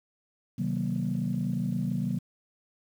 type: chord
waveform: sine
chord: C half-diminished seventh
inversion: none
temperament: just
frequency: 130.81 / 156.98 / 188.37 / 235.5 Hz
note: C3 / Eb3 / Gb3 / Bb3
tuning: 0 / +16 / +31 / +18 cents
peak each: -32 / -33 / -30 / -32 dBFS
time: 0.58-2.19 s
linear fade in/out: 10 ms
effects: tanh soft clip ceiling -19 dBFS + 9-bit